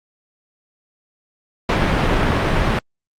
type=low-pass noise; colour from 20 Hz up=pink; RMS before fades=-17 dBFS; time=1.69-2.79 s; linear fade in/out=2 ms; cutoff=2500 Hz; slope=12 dB/octave; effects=Opus 48 kbps